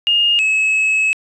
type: tone pair in turn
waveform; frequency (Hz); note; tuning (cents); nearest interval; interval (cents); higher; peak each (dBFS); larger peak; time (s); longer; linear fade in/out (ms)
sine / triangle; 2838 / 2580; F7 / E7; +27 / -38; major second; 165; first; -11; neither; 0.07-0.39 / 0.39-1.13; second; 0
effects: resampled to 24000 Hz + 8-bit